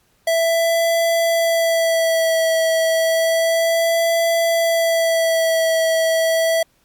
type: tone with vibrato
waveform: square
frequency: 659.3 Hz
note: E5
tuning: in tune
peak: -15 dBFS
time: 0.27-6.63 s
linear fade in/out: 5 ms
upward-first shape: sine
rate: 0.31 Hz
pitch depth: 23 cents each way
effects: pink hiss -60 dBFS RMS until 6.84 s + MP3 96 kbps